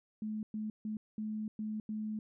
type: tone bursts at uneven times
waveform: sine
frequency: 215.1 Hz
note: A3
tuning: 39 cents flat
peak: -35 dBFS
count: 6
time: 0.22-0.43 / 0.54-0.7 / 0.85-0.97 / 1.18-1.48 / 1.59-1.8 / 1.89-2.19 s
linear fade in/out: 2 ms
effects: none